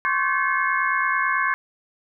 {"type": "tone cluster", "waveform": "sine", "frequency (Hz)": [1057, 1126, 1542, 1721, 2165], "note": ["C6", "C#6", "G6", "A6", "C#7"], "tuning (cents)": [17, 27, -29, -39, -41], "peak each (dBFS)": [-25, -26, -25, -25, -28], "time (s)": [0.05, 1.54], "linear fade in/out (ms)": 0, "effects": []}